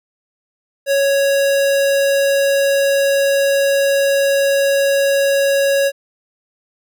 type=tone; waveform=square; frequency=554.4 Hz; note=C#5; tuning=in tune; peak=-13 dBFS; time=0.86-5.92 s; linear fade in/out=50 ms; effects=none